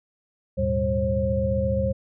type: tone cluster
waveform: sine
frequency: 76.8 / 105.1 / 119.9 / 197.3 / 536 Hz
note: D#2 / G#2 / A#2 / G3 / C5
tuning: -22 / +21 / +49 / +11 / +42 cents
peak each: -27 / -29 / -31 / -28 / -24 dBFS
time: 0.57-1.93 s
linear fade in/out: 20 ms
effects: none